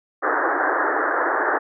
white band-pass noise, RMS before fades -21 dBFS, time 0.22-1.59 s, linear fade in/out 20 ms, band 290 to 1800 Hz, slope 96 dB/octave, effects none

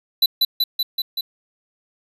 square tone with echo, 3984 Hz, B7, 14 cents sharp, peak -12 dBFS, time 0.22-0.26 s, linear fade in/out 5 ms, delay 190 ms, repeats 5, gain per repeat -2 dB, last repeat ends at 1.21 s, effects resampled to 32000 Hz

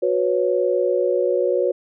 sine chord, F# suspended fourth, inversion none, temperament equal with one note detuned, 366 / 493.9 / 554.4 Hz, F#4 / B4 / C#5, -19 / 0 / 0 cents, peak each -21 dBFS, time 0.02-1.72 s, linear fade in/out 10 ms, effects none

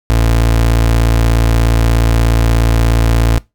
30% pulse tone, 56.8 Hz, A#1, 44 cents flat, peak -6 dBFS, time 0.1-3.38 s, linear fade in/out 0 ms, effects noise-tail reverb RT60 0.2 s tail -21 dB re dry

